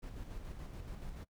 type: noise with tremolo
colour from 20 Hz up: brown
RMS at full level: -44 dBFS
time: 0.02-1.25 s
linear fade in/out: 20 ms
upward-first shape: square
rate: 7 Hz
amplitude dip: 35%
effects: noise-tail reverb RT60 0.1 s tail -22 dB re dry